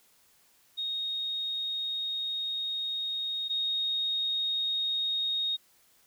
sine tone pair in turn, 3729 / 3729 Hz, A#7 / A#7, 0 / 0 cents, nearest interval unison, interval 0 cents, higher neither, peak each -30 / -27 dBFS, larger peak second, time 0.77-3.49 / 3.49-5.57 s, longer first, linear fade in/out 20 ms, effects white hiss -64 dBFS RMS until 6.06 s

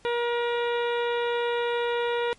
harmonic tone with a mistuned harmonic, 475.9 Hz, A#4, 36 cents sharp, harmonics 1 / 2 / 3 / 4 / 5 / 6 / 7 / 8, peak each -25 / -31 / -35 / -37 / -39 / -41 / -42 / -43 dBFS, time 0.05-2.33 s, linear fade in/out 0 ms, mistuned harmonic 7, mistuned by +49 cents, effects pink hiss -58 dBFS RMS until 2.38 s + MP3 48 kbps

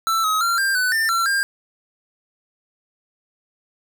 square tone with pitch steps, 1331 / 1271 / 1375 / 1589 / 1499 / 1795 / 1356 / 1602 Hz, E6 / D#6 / F6 / G6 / F#6 / A6 / E6 / G6, +16 / +36 / -27 / +23 / +22 / +34 / +49 / +37 cents, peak -18 dBFS, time 0.07-1.43 s, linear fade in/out 0 ms, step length 170 ms, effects 8-bit

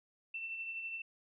sine tone with tremolo, 2682 Hz, E7, 29 cents sharp, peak -37 dBFS, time 0.34-1.02 s, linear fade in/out 5 ms, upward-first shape triangle, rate 12 Hz, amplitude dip 45%, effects none

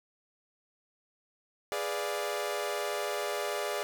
sawtooth chord, G# diminished seventh, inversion none, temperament equal, 415.3 / 493.9 / 587.3 / 698.5 Hz, G#4 / B4 / D5 / F5, 0 / 0 / 0 / 0 cents, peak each -32 / -36 / -31 / -36 dBFS, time 1.72-3.83 s, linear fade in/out 0 ms, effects none

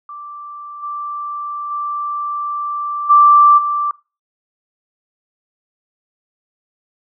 sine tone with level steps, 1173 Hz, D6, 2 cents flat, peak -29 / -22 / -19 / -5 / -15 dBFS, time 0.09-3.91 s, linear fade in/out 2 ms, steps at 0.82 / 1.7 / 3.09 / 3.57 s, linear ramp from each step 20 ms, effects noise-tail reverb RT60 0.3 s tail -21 dB re dry

